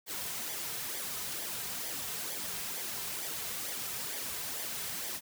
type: noise with flanger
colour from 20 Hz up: white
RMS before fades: -38 dBFS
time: 0.06-5.21 s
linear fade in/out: 50 ms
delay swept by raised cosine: 0.73 to 3.63 ms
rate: 2.2 Hz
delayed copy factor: -0.6
effects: none